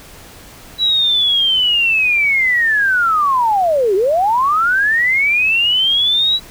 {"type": "linear two-way sweep", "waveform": "sine", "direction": "down then up", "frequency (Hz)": [3939, 364.4, 3939], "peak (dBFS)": -11, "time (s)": [0.78, 6.4], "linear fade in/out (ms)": 50, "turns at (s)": 3.95, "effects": ["pink hiss -39 dBFS RMS until 6.5 s"]}